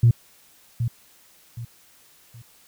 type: tone with echo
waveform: sine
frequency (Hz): 117.6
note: A#2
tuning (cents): +16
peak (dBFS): -10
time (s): 0.03-0.11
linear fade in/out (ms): 5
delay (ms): 770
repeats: 3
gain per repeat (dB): -10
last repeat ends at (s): 2.42
effects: tanh soft clip ceiling -7 dBFS + white hiss -55 dBFS RMS until 2.67 s